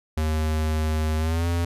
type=tone with pitch glide; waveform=square; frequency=78 to 85.55 Hz; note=D#2 to F2; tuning=+5 to -35 cents; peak=-22 dBFS; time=0.17-1.65 s; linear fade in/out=5 ms; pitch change=+160 cents; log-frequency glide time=1.18-1.47 s; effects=resampled to 32000 Hz